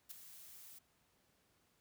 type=noise with ADSR envelope; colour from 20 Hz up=blue; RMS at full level=-45 dBFS; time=0.09-0.79 s; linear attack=22 ms; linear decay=6 ms; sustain=-11 dB; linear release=10 ms; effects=pink hiss -75 dBFS RMS until 1.8 s + high-pass 60 Hz 12 dB/octave